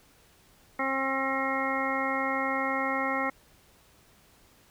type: harmonic tone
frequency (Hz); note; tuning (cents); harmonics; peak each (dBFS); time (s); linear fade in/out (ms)
268; C4; +42; 1 / 2 / 3 / 4 / 5 / 7 / 8; -34 / -34 / -34 / -34 / -34 / -34 / -34; 0.79-3.3; 5
effects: pink hiss -60 dBFS RMS until 4.7 s